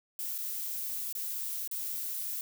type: noise with dropouts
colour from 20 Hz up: violet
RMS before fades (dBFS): -36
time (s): 0.19-2.41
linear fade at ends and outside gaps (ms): 1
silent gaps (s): 0.381-0.386 / 1.126-1.151 / 1.676-1.713
effects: none